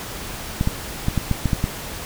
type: clicks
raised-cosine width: 5 ms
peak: -6 dBFS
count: 8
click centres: 0.611 / 0.674 / 1.084 / 1.177 / 1.313 / 1.457 / 1.532 / 1.641 s
effects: pink hiss -32 dBFS RMS until 2.05 s